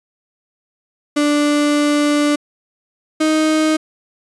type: tone pair in turn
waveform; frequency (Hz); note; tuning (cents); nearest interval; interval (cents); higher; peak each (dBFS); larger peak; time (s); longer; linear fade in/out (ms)
35% pulse; 293.7 / 312; D4 / D#4; 0 / +5; minor second; 105; second; -11; neither; 1.16-2.36 / 3.2-3.77; first; 10
effects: resampled to 24000 Hz